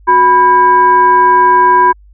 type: tone with frequency modulation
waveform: sine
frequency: 987.8 Hz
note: B5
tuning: in tune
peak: -4 dBFS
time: 0.07-1.93 s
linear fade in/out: 20 ms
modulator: 622 Hz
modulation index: 0.58
effects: added 50 Hz sine -38 dBFS peak until 2.13 s